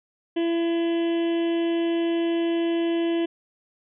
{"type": "harmonic tone", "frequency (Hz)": 335.9, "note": "E4", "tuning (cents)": 33, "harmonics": [1, 2, 3, 5, 6, 7, 8, 9, 10], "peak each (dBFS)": [-21, -33, -43, -43, -44, -49, -44, -40, -47], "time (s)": [0.36, 3.26], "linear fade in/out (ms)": 10, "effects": []}